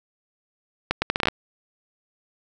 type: accelerating click train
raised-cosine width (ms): 0.3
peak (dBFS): -4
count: 9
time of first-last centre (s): 0.91-1.285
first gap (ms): 110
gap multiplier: 0.73
effects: none